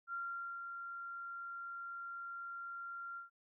sine tone with ADSR envelope, 1382 Hz, F6, 19 cents flat, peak -38 dBFS, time 0.07-3.3 s, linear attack 61 ms, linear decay 470 ms, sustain -5 dB, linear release 130 ms, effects none

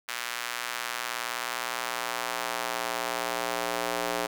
square tone with high-pass filter sweep, 59.7 Hz, A#1, 42 cents sharp, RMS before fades -32 dBFS, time 0.08-4.27 s, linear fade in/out 10 ms, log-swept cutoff 1600 to 520 Hz, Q 1, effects none

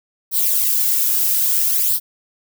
violet noise with flanger, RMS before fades -17 dBFS, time 0.31-2 s, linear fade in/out 50 ms, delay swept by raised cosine 0.21 to 2.41 ms, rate 0.6 Hz, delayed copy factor +0.6, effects none

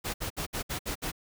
pink noise bursts, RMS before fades -33 dBFS, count 7, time 0.04-1.118 s, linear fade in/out 20 ms, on 100 ms, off 63 ms, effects none

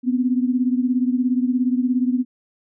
sine beating tone pair, 246.9 / 263.9 Hz, B3 / C4, 0 / +15 cents, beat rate 17 Hz, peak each -18 / -22 dBFS, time 0.03-2.25 s, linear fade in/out 50 ms, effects none

